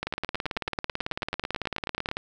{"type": "two click trains", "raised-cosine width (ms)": 0.3, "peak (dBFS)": [-13, -13], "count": [39, 20], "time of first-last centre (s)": [[0.07, 2.169], [0.03, 2.089]], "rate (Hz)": [18.1, 9.23], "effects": []}